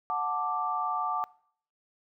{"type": "chord", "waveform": "sine", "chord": "D major", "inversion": "first", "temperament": "just", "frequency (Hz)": [734.2, 881, 1174.7], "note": ["F#5", "A5", "D6"], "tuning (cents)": [-14, 2, 0], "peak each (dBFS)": [-33, -33, -30], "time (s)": [0.1, 1.24], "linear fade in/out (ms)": 0, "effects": ["noise-tail reverb RT60 0.6 s tail -23 dB re dry"]}